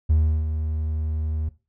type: tone with ADSR envelope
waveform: triangle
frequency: 77.78 Hz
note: D#2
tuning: in tune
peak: -12 dBFS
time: 0.09-1.49 s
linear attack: 14 ms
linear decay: 340 ms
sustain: -9 dB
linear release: 5 ms
effects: noise-tail reverb RT60 0.3 s tail -17 dB re dry + tanh soft clip ceiling -8 dBFS